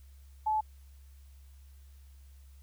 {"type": "tone", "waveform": "sine", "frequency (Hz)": 863, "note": "A5", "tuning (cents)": -34, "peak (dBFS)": -26, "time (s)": [0.46, 0.61], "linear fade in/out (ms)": 10, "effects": ["added 68 Hz sine -51 dBFS peak until 2.62 s", "white hiss -68 dBFS RMS until 2.62 s"]}